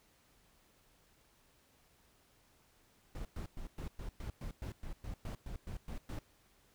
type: noise bursts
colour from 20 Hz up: brown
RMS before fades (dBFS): -42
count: 15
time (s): 3.15-6.19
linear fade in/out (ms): 2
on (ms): 100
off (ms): 110
effects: pink hiss -69 dBFS RMS until 6.74 s